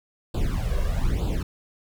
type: noise with flanger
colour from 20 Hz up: brown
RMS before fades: -24 dBFS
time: 0.34-1.43 s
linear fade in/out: 5 ms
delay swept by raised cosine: 0.25 to 1.85 ms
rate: 1.1 Hz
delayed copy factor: +0.95
effects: none